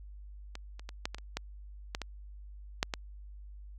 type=clicks; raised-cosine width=0.2 ms; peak=-24 / -30 / -25 / -15 / -22 / -30 / -16 / -16 / -19 / -10 / -15 dBFS; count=11; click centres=0.554 / 0.795 / 0.891 / 1.055 / 1.146 / 1.184 / 1.37 / 1.949 / 2.017 / 2.829 / 2.938 s; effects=added 50 Hz sine -45 dBFS peak until 3.78 s